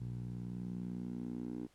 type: tone with band-pass filter sweep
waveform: 10% pulse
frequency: 60.1 Hz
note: B1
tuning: 46 cents flat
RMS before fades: -42 dBFS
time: 0-1.67 s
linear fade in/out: 10 ms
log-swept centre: 120 to 290 Hz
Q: 2.9
effects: pink hiss -70 dBFS RMS until 1.74 s + low-pass 11000 Hz 12 dB/octave